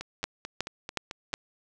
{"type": "two click trains", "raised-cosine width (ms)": 0.2, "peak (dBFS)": [-11, -19], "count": [4, 7], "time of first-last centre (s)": [[0.24, 1.339], [0.01, 1.332]], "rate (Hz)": [2.73, 4.54], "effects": []}